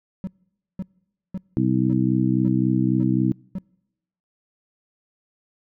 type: tone bursts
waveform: triangle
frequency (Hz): 188.9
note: F#3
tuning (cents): +36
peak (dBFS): -23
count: 7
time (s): 0.24-3.584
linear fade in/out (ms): 0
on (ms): 32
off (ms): 520
type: harmonic tone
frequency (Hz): 63.7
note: C2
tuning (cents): -46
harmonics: 2 / 3 / 4 / 5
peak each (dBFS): -23 / -23 / -23 / -23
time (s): 1.57-3.32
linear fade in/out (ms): 0
effects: noise-tail reverb RT60 0.9 s tail -26 dB re dry